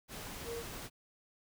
sine tone in noise, 466.2 Hz, A#4, in tune, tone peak -39 dBFS, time 0.44-0.64 s, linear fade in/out 50 ms, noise pink, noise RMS -45 dBFS, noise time 0.08-0.9 s, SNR +3 dB, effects none

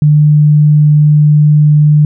sine tone, 149.8 Hz, D3, 35 cents sharp, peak -3 dBFS, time 0.02-2.05 s, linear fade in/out 2 ms, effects none

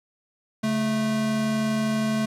square tone pair together, 137.62 / 218.6 Hz, C#3 / A3, -12 / -11 cents, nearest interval minor sixth, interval 801 cents, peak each -33 / -23 dBFS, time 0.63-2.26 s, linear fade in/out 10 ms, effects low-pass 10000 Hz 12 dB/octave + 9-bit

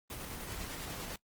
pink noise with tremolo, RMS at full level -41 dBFS, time 0.1-1.16 s, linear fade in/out 2 ms, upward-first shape square, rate 10 Hz, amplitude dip 25%, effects noise-tail reverb RT60 0.1 s tail -22 dB re dry + Opus 24 kbps

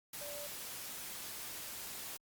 sine tone in noise, 582 Hz, D5, 16 cents flat, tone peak -46 dBFS, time 0.21-0.47 s, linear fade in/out 5 ms, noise white, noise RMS -45 dBFS, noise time 0.13-2.17 s, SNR -4 dB, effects Opus 48 kbps

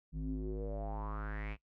square tone with low-pass filter sweep, 52.3 Hz, G#1, 13 cents sharp, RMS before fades -39 dBFS, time 0.12-1.57 s, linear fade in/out 50 ms, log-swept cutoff 190 to 2600 Hz, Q 6.3, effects noise-tail reverb RT60 0.1 s tail -20 dB re dry

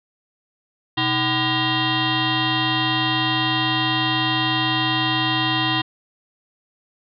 sine tone with frequency modulation, 1451 Hz, F#6, 34 cents flat, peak -17 dBFS, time 0.97-5.82 s, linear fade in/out 10 ms, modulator 442 Hz, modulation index 5.2, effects MP3 96 kbps

